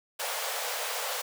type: high-pass noise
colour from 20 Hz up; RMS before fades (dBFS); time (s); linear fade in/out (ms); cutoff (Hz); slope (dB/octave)
pink; -33; 0.19-1.22; 10; 460; 96
effects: none